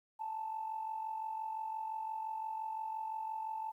sine tone with amplitude modulation, 880 Hz, A5, in tune, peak -34 dBFS, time 0.19-3.72 s, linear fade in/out 20 ms, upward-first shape sine, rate 45.8 Hz, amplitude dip 60%, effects tanh soft clip ceiling -30 dBFS + 12-bit

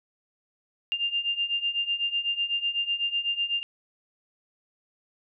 sine beating tone pair, 2794 / 2802 Hz, F7 / F7, 0 / +5 cents, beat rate 8 Hz, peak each -30 / -27 dBFS, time 0.92-3.63 s, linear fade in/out 0 ms, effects none

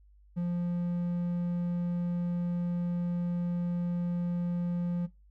triangle tone, 174.61 Hz, F3, in tune, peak -26 dBFS, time 0.36-5.07 s, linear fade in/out 20 ms, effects noise-tail reverb RT60 0.2 s tail -17 dB re dry + added 50 Hz sine -56 dBFS peak until 5.3 s

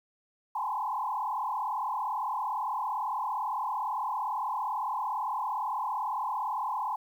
sine tone with frequency modulation, 932.3 Hz, A#5, in tune, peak -29 dBFS, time 0.55-6.96 s, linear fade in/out 5 ms, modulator 37.7 Hz, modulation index 3.3, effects 10-bit

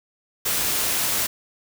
white noise, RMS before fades -23 dBFS, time 0.45-1.27 s, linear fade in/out 10 ms, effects none

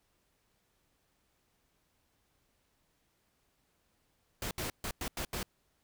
pink noise bursts at uneven times, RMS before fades -37 dBFS, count 6, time 4.42-4.51 / 4.58-4.7 / 4.84-4.91 / 5.01-5.08 / 5.17-5.25 / 5.33-5.43 s, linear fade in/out 2 ms, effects pink hiss -75 dBFS RMS until 5.83 s

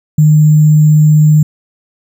sine tone with sample-and-hold, 152.6 Hz, D#3, 33 cents flat, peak -3 dBFS, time 0.18-1.43 s, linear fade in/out 5 ms, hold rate 7350 Hz, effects none

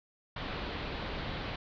pink low-pass noise, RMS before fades -38 dBFS, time 0.36-1.56 s, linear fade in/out 5 ms, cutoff 4300 Hz, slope 48 dB/octave, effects none

